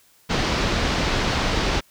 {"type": "low-pass noise", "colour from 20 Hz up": "pink", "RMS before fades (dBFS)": -22, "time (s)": [0.29, 1.81], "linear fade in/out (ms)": 20, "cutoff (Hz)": 5400, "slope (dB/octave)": 24, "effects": ["white hiss -57 dBFS RMS until 1.9 s"]}